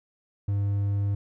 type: tone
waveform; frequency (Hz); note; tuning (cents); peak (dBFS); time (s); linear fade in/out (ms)
triangle; 100.6; G2; +45; -21; 0.48-1.15; 5
effects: none